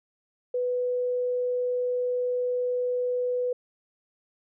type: tone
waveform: sine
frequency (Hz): 495.5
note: B4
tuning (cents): +6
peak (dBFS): -24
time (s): 0.54-3.53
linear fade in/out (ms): 5
effects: none